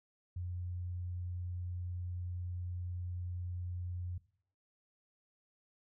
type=tone; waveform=sine; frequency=89 Hz; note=F2; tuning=33 cents sharp; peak=-37 dBFS; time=0.36-4.18 s; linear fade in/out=5 ms; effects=noise-tail reverb RT60 0.6 s tail -19 dB re dry